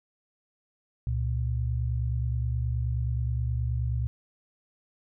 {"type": "tone pair together", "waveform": "sine", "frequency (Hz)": [68.9, 118.37], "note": ["C#2", "A#2"], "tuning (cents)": [-10, 27], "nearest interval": "major sixth", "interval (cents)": 937, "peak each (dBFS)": -28, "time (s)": [1.07, 4.07], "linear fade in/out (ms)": 0, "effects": []}